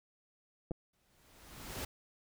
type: clicks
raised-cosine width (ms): 2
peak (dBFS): -26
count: 2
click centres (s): 0.71 / 0.716
type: noise with exponential growth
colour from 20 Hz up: pink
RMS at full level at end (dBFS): -39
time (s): 0.93-1.85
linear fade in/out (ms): 5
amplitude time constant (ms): 200
effects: none